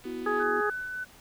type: click train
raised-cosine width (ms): 0.3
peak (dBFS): -35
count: 97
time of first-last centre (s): 0.04-0.427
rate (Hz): 248
type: chord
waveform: sine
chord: B suspended fourth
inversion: none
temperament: just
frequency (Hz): 246.9 / 329.3 / 370.4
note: B3 / E4 / F#4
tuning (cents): 0 / -2 / +2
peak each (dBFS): -38 / -39 / -36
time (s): 0.05-0.61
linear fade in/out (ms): 5
type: harmonic tone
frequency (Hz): 417.3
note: G#4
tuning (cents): +8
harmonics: 1 / 2 / 3 / 4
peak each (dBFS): -28 / -34 / -30 / -32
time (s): 0.26-0.7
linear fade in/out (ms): 5
type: tone with tremolo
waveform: sine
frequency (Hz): 1500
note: F#6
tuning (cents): +23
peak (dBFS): -31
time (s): 0.39-1.05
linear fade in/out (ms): 20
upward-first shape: triangle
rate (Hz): 3.5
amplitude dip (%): 30
effects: pink hiss -54 dBFS RMS until 1.2 s